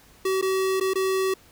square tone with dropouts, 380.5 Hz, F#4, 48 cents sharp, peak -22 dBFS, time 0.25-1.34 s, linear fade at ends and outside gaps 5 ms, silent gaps 0.414-0.424 / 0.8-0.809 / 0.936-0.955 s, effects pink hiss -54 dBFS RMS until 1.51 s

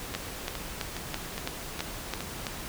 two click trains, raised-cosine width 0.2 ms, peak -13 / -17 dBFS, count 8 / 6, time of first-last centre 0.15-2.468 / 0.14-2.206 s, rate 3.02 / 2.42 Hz, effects pink hiss -39 dBFS RMS until 2.68 s

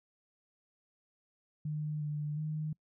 sine tone with pitch steps, 151.6 / 149 / 154.1 Hz, D#3 / D3 / D#3, -45 / +25 / -16 cents, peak -33 dBFS, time 1.65-2.73 s, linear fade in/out 5 ms, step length 360 ms, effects noise-tail reverb RT60 0.1 s tail -26 dB re dry

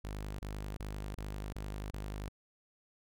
sawtooth tone bursts, 51 Hz, G#1, 31 cents flat, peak -35 dBFS, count 6, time 0.04-2.285 s, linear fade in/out 5 ms, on 350 ms, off 29 ms, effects none

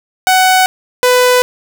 sawtooth tone pair in turn, 747 / 498.6 Hz, F#5 / B4, +16 / +16 cents, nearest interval perfect fifth, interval 700 cents, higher first, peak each -3 dBFS, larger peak neither, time 0.27-0.66 / 1.03-1.42 s, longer neither, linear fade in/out 0 ms, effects none

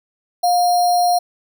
sine tone with sample-and-hold, 710 Hz, F5, 28 cents sharp, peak -12 dBFS, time 0.43-1.19 s, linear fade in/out 10 ms, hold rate 4900 Hz, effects none

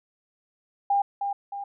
sine tone with echo, 802 Hz, G5, 39 cents sharp, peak -19 dBFS, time 0.9-1.02 s, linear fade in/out 5 ms, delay 310 ms, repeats 2, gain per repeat -6 dB, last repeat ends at 1.64 s, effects none

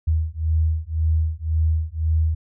sine beating tone pair, 78.7 / 80.6 Hz, D#2 / E2, +20 / -38 cents, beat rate 1.9 Hz, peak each -21 dBFS, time 0.07-2.35 s, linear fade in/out 10 ms, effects none

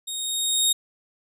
20% pulse tone with level ramp, 3729 Hz, A#7, in tune, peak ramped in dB -24 to -11 dBFS, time 0.07-0.73 s, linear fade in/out 10 ms, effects none

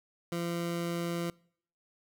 20% pulse tone, 170.9 Hz, F3, 37 cents flat, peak -27 dBFS, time 0.32-1.3 s, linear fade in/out 2 ms, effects noise-tail reverb RT60 0.6 s tail -25 dB re dry

